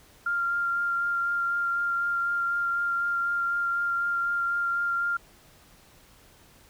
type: tone with vibrato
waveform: sine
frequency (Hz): 1392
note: F6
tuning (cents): -6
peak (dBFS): -24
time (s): 0.26-5.17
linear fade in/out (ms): 5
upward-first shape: sine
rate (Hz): 4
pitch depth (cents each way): 12
effects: pink hiss -56 dBFS RMS until 6.69 s